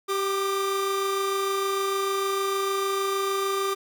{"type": "tone pair together", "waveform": "45% pulse", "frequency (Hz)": [389.8, 1196], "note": ["G4", "D6"], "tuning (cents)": [-10, 31], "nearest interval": "octave + perfect fifth", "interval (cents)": 1941, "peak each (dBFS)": [-26, -28], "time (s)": [0.08, 3.75], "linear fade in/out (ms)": 20, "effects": []}